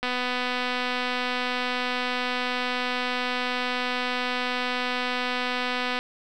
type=click train; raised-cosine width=0.3 ms; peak=-12 dBFS; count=1485; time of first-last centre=0.03-5.99 s; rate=249 Hz; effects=none